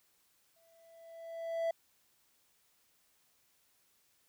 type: tone with exponential growth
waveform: triangle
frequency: 663 Hz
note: E5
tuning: 10 cents sharp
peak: -27 dBFS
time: 0.56-1.71 s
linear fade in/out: 5 ms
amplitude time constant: 250 ms
effects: white hiss -72 dBFS RMS until 4.28 s